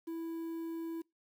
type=tone with quantisation; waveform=triangle; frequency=329.6 Hz; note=E4; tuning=in tune; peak=-35 dBFS; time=0.07-1.02 s; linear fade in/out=10 ms; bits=10; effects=noise-tail reverb RT60 0.2 s tail -24 dB re dry

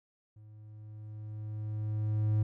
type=tone with level ramp; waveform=triangle; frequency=107 Hz; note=A2; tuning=48 cents flat; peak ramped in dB=-49 to -22 dBFS; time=0.36-2.43 s; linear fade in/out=5 ms; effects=none

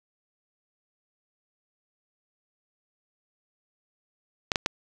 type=clicks; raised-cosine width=0.2 ms; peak=-6 dBFS; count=3; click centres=4.518 / 4.558 / 4.661 s; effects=none

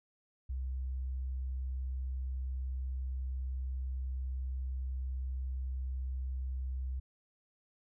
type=tone; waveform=sine; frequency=64.7 Hz; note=C2; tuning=19 cents flat; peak=-34 dBFS; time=0.49-7 s; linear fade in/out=10 ms; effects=none

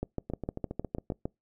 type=two click trains; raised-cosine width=2 ms; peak=-22 / -18 dBFS; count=7 / 9; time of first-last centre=0.3-1.121 / 0.03-1.255 s; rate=7.31 / 6.53 Hz; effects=noise-tail reverb RT60 0.2 s tail -26 dB re dry

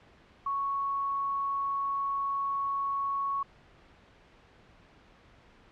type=tone; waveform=sine; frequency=1108.7 Hz; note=C#6; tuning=in tune; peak=-28 dBFS; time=0.46-3.43 s; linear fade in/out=5 ms; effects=pink hiss -58 dBFS RMS until 5.71 s + low-pass 3000 Hz 12 dB/octave

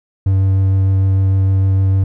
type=tone with vibrato; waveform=triangle; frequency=96.1 Hz; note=G2; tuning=34 cents flat; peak=-8 dBFS; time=0.26-2.04 s; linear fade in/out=5 ms; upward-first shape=sine; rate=6.6 Hz; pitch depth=8 cents each way; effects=none

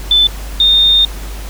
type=tone pair in turn; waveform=sine; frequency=3520 / 3650 Hz; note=A7 / A#7; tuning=0 / -37 cents; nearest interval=minor second; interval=63 cents; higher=second; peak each=-6 dBFS; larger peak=neither; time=0.11-0.27 / 0.6-1.05 s; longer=second; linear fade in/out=2 ms; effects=added 50 Hz sine -23 dBFS peak until 1.49 s + pink hiss -32 dBFS RMS until 1.49 s

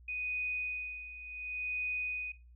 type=tone with tremolo; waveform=sine; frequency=2489 Hz; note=D#7; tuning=in tune; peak=-32 dBFS; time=0.08-2.32 s; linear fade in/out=5 ms; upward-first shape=sine; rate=0.69 Hz; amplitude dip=75%; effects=noise-tail reverb RT60 0.3 s tail -17 dB re dry + added 60 Hz sine -54 dBFS peak until 2.55 s

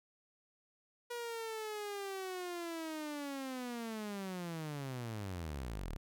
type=linear sweep; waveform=sawtooth; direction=down; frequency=482.6 to 32.7 Hz; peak=-36 dBFS; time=1.1-5.97 s; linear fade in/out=10 ms; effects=none

